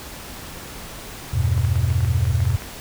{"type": "chord", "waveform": "sine", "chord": "E minor", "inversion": "none", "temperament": "equal", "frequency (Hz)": [82.41, 98, 123.47], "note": ["E2", "G2", "B2"], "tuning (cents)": [0, 0, 0], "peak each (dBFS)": -21, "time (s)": [1.33, 2.57], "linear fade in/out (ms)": 10}
{"type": "clicks", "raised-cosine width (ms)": 0.5, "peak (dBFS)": -20, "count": 11, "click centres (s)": [1.578, 1.649, 1.757, 1.903, 2.006, 2.048, 2.253, 2.404, 2.454, 2.503, 2.621]}
{"effects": ["pink hiss -36 dBFS RMS until 2.8 s"]}